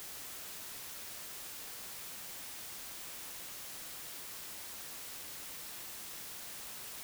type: silence
effects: white hiss -46 dBFS RMS until 7.03 s